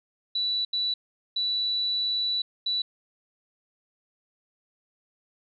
sine tone bursts at uneven times, 3951 Hz, B7, in tune, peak -24 dBFS, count 4, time 0.35-0.65 / 0.73-0.94 / 1.36-2.42 / 2.66-2.82 s, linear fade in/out 5 ms, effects none

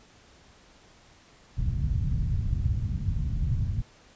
white low-pass noise, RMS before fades -27 dBFS, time 1.57-3.82 s, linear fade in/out 10 ms, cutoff 130 Hz, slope 24 dB/octave, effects pink hiss -56 dBFS RMS until 4.15 s + resampled to 16000 Hz

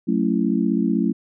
sine chord, F# minor seventh, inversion none, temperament just, 185 / 222 / 277.5 / 333 Hz, F#3 / A3 / C#4 / E4, 0 / +16 / +2 / +18 cents, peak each -23 / -21 / -23 / -25 dBFS, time 0.07-1.13 s, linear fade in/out 20 ms, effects none

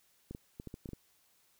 clicks, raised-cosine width 3 ms, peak -30 dBFS, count 8, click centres 0.31 / 0.349 / 0.599 / 0.673 / 0.741 / 0.858 / 0.89 / 0.933 s, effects white hiss -70 dBFS RMS until 1.59 s

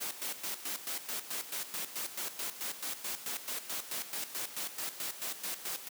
white noise with tremolo, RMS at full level -37 dBFS, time 0-5.89 s, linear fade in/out 20 ms, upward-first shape square, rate 4.6 Hz, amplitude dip 70%, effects high-pass 200 Hz 12 dB/octave

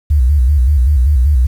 sine tone with vibrato, 67.7 Hz, C#2, 40 cents flat, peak -7 dBFS, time 0.1-1.47 s, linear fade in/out 10 ms, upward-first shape square, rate 5.2 Hz, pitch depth 150 cents each way, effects 7-bit

